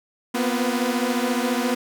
sawtooth tone cluster, 239 / 253.4 / 351.7 / 502 Hz, A#3 / B3 / F4 / B4, +43 / +45 / +12 / +28 cents, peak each -20 / -21 / -28 / -27 dBFS, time 0.34-1.75 s, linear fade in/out 10 ms, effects none

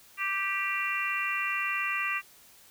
harmonic tone with a mistuned harmonic, 391.7 Hz, G4, 1 cent flat, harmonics 3 / 4 / 5 / 6 / 7, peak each -34 / -38 / -33 / -34 / -33 dBFS, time 0.17-2.22 s, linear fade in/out 50 ms, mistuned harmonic 6, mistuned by +20 cents, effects white hiss -56 dBFS RMS until 2.7 s

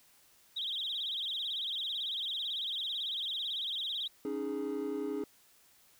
sine tone with vibrato, 3486 Hz, A7, 17 cents flat, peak -33 dBFS, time 0.56-4.08 s, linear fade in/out 10 ms, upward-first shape sine, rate 18 Hz, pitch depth 190 cents each way
triangle chord, C# suspended second, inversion none, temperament equal with one note detuned, 277.2 / 308.4 / 415.3 Hz, C#4 / D#4 / G#4, 0 / -15 / 0 cents, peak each -36 / -36 / -34 dBFS, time 4.25-5.24 s, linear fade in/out 2 ms
effects tanh soft clip ceiling -25 dBFS + white hiss -64 dBFS RMS until 5.99 s

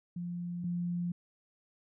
sine tone pair in turn, 174.61 / 174.61 Hz, F3 / F3, 0 / 0 cents, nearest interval unison, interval 0 cents, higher neither, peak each -35 / -31 dBFS, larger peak second, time 0.16-0.64 / 0.64-1.12 s, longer neither, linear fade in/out 5 ms, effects none

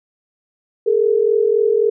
sine tone pair together, 415.3 / 459 Hz, G#4 / A#4, 0 / -27 cents, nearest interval major second, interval 173 cents, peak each -15 / -15 dBFS, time 0.86-1.9 s, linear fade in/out 10 ms, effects none

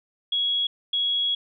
sine tone bursts at uneven times, 3331 Hz, G#7, 4 cents sharp, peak -21 dBFS, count 2, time 0.32-0.67 / 0.93-1.35 s, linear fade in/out 5 ms, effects none

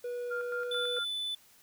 triangle tone with pitch glide, 486.6 to 489.7 Hz, B4 to B4, -26 to -15 cents, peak -32 dBFS, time 0.04-0.99 s, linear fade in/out 5 ms, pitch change +11 cents, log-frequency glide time 0.39-0.74 s
sine tone with tremolo, 1400 Hz, F6, 4 cents sharp, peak -34 dBFS, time 0.3-1.05 s, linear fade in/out 20 ms, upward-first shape square, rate 4.5 Hz, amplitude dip 65%
triangle tone, 3497 Hz, A7, 11 cents flat, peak -31 dBFS, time 0.71-1.35 s, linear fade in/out 5 ms
effects white hiss -61 dBFS RMS until 1.62 s

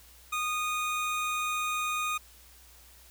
25% pulse tone, 1234 Hz, D#6, 15 cents flat, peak -25 dBFS, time 0.32-2.18 s, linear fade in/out 10 ms, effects added 60 Hz sine -57 dBFS peak until 3.1 s + white hiss -56 dBFS RMS until 3.1 s

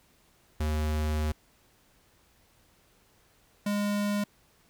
square tone pair in turn, 76.6 / 205.1 Hz, D#2 / G#3, -27 / -21 cents, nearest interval octave + perfect fourth, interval 1706 cents, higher second, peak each -27 dBFS, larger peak neither, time 0.6-1.32 / 3.66-4.24 s, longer first, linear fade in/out 5 ms, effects pink hiss -64 dBFS RMS until 4.69 s

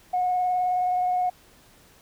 sine tone with vibrato, 727 Hz, F#5, 31 cents flat, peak -20 dBFS, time 0.13-1.3 s, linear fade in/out 10 ms, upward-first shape sine, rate 19 Hz, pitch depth 15 cents each way, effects tanh soft clip ceiling -16 dBFS + pink hiss -55 dBFS RMS until 2.01 s

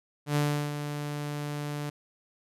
sawtooth tone with ADSR envelope, 146.83 Hz, D3, in tune, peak -19 dBFS, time 0.26-1.9 s, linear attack 99 ms, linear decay 350 ms, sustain -9 dB, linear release 8 ms, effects resampled to 32000 Hz

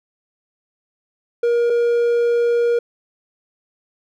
triangle tone pair in turn, 473.5 / 473.5 Hz, A#4 / A#4, +27 / +27 cents, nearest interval unison, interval 0 cents, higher neither, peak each -12 dBFS, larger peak neither, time 1.43-1.7 / 1.7-2.79 s, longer second, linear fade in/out 5 ms, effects none

